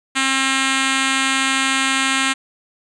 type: tone with notch filter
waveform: 5% pulse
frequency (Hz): 267.3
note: C4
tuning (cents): +37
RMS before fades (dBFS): -18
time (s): 0.15-2.34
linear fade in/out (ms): 20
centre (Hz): 580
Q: 0.73
effects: resampled to 24000 Hz